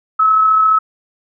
sine tone with amplitude modulation, 1293 Hz, E6, 34 cents flat, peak -7 dBFS, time 0.19-0.79 s, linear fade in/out 10 ms, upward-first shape sine, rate 34.5 Hz, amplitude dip 30%, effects none

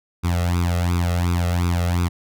sawtooth tone with flanger, 87.31 Hz, F2, in tune, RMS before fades -20 dBFS, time 0.23-2.09 s, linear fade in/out 20 ms, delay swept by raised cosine 0.81 to 1.56 ms, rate 2.8 Hz, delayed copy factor +0.95, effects none

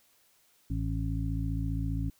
harmonic tone, 55 Hz, A1, in tune, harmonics 1 / 2 / 3 / 5, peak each -32 / -33 / -37 / -37 dBFS, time 0.7-2.1 s, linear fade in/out 5 ms, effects white hiss -66 dBFS RMS until 2.19 s

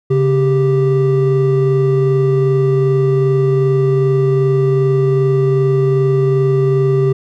triangle tone pair together, 138.19 / 392 Hz, C#3 / G4, -5 / 0 cents, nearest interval octave + tritone, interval 1805 cents, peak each -11 dBFS, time 0.1-7.13 s, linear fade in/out 10 ms, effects none

